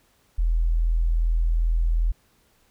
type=tone; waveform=sine; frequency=41.28 Hz; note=E1; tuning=3 cents sharp; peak=-18 dBFS; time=0.38-2.12 s; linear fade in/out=10 ms; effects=pink hiss -63 dBFS RMS until 2.7 s